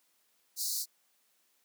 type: high-pass noise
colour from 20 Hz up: pink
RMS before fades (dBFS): -34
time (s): 0.56-0.86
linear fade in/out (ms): 50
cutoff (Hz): 4100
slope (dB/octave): 96
effects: white hiss -72 dBFS RMS until 1.64 s + high-pass 200 Hz 12 dB/octave